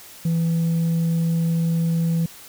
sine tone, 165.9 Hz, E3, 11 cents sharp, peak -15 dBFS, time 0.25-2.26 s, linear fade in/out 5 ms, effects tanh soft clip ceiling -17 dBFS + white hiss -43 dBFS RMS until 2.48 s

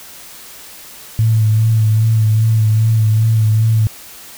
sine tone with vibrato, 110.2 Hz, A2, 3 cents sharp, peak -9 dBFS, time 1.19-3.87 s, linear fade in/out 0 ms, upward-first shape sine, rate 2.5 Hz, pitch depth 33 cents each way, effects white hiss -36 dBFS RMS until 4.37 s

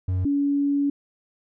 triangle / sine tone pair in turn, 92.3 / 283.5 Hz, F#2 / C#4, -4 / +39 cents, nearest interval octave + perfect fifth, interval 1943 cents, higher second, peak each -19 dBFS, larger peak neither, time 0.08-0.25 / 0.25-0.9 s, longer second, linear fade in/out 5 ms, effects none

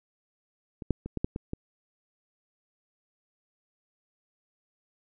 clicks, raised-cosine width 3 ms, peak -25 / -11 / -23 / -17 / -13 / -20 / -19 dBFS, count 7, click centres 0.822 / 0.907 / 1.06 / 1.173 / 1.245 / 1.361 / 1.534 s, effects none

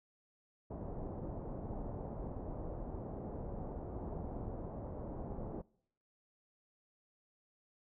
pink low-pass noise, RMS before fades -43 dBFS, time 0.7-5.62 s, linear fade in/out 10 ms, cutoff 780 Hz, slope 24 dB/octave, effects noise-tail reverb RT60 0.7 s tail -25 dB re dry

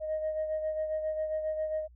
sine beating tone pair, 622.3 / 629.7 Hz, D#5 / D#5, 0 / +21 cents, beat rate 7.4 Hz, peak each -29 / -38 dBFS, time 0-1.88 s, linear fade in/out 50 ms, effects tanh soft clip ceiling -25 dBFS + added 60 Hz sine -53 dBFS peak until 1.95 s

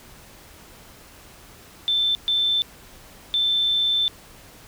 sine tone bursts at uneven times, 3542 Hz, A7, 11 cents sharp, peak -18 dBFS, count 3, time 1.88-2.15 / 2.28-2.62 / 3.34-4.08 s, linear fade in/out 0 ms, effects pink hiss -47 dBFS RMS until 4.67 s

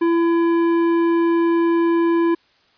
sine tone with tanh clipping, 336.2 Hz, E4, 34 cents sharp, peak -16 dBFS, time 0.01-2.35 s, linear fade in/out 10 ms, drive 12 dB, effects white hiss -58 dBFS RMS until 2.77 s + resampled to 11025 Hz

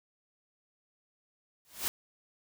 white noise with exponential growth, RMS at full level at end -28 dBFS, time 1.65-1.88 s, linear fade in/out 0 ms, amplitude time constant 48 ms, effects none

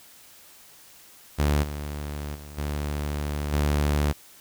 sawtooth tone with level steps, 73.4 Hz, D2, in tune, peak -16 / -27 / -36 / -23 / -17 dBFS, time 1.38-4.13 s, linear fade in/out 20 ms, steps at 1.62 / 2.34 / 2.57 / 3.52 s, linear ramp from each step 20 ms, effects white hiss -51 dBFS RMS until 4.4 s

